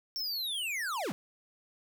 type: linear sweep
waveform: square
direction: down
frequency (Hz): 5500 to 137.1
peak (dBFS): -33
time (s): 0.16-1.12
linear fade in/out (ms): 0
effects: none